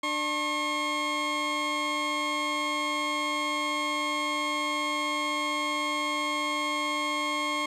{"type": "tone pair together", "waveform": "20% pulse", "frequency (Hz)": [297.4, 1079], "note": ["D4", "C#6"], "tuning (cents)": [22, -47], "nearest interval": "octave + minor seventh", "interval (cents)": 2231, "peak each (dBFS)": [-28, -23], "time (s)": [0.03, 7.66], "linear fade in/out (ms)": 5, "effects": ["low-pass 7000 Hz 12 dB/octave", "10-bit"]}